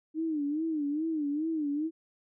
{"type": "tone with vibrato", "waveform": "sine", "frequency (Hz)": 305.1, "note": "D#4", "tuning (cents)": -34, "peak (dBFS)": -28, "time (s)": [0.14, 1.91], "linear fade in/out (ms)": 50, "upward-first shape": "sine", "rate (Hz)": 2.4, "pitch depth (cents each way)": 120, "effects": []}